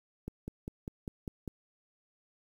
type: click train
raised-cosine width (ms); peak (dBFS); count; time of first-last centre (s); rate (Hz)
3; -25; 7; 0.28-1.478; 5.01
effects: 9-bit